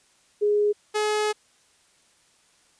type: tone pair in turn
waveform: sine / sawtooth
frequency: 415.3 / 424 Hz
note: G#4 / G#4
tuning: 0 / +36 cents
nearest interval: unison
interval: 36 cents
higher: second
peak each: -18 dBFS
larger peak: neither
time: 0.41-0.73 / 0.94-1.33 s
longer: second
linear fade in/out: 20 ms
effects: white hiss -61 dBFS RMS until 2.79 s + resampled to 22050 Hz